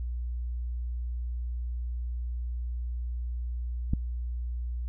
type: click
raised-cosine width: 5 ms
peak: -14 dBFS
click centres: 3.935 s
effects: added 60 Hz sine -30 dBFS peak until 4.88 s